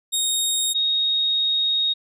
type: tone pair in turn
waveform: 20% pulse / sine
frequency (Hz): 3729 / 3743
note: A#7 / A#7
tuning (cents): 0 / +6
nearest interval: unison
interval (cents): 6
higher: second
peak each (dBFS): -14 / -18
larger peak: first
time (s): 0.12-0.74 / 0.74-1.94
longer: second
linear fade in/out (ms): 20
effects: none